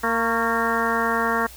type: harmonic tone with a mistuned harmonic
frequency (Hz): 230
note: A#3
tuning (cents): -23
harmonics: 1 / 2 / 3 / 4 / 5 / 6 / 7 / 8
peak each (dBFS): -28 / -27 / -29 / -28 / -26 / -27 / -29 / -28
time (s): 0.03-1.47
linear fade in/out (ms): 10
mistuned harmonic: 5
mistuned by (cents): -50
effects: added 60 Hz sine -44 dBFS peak until 1.56 s + white hiss -44 dBFS RMS until 1.56 s